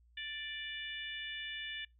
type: harmonic tone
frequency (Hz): 587.3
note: D5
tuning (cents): 0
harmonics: 3 / 4 / 5 / 6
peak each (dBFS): -44 / -48 / -45 / -46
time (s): 0.17-1.85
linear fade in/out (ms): 5
effects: noise-tail reverb RT60 0.2 s tail -25 dB re dry + added 59 Hz sine -63 dBFS peak until 1.99 s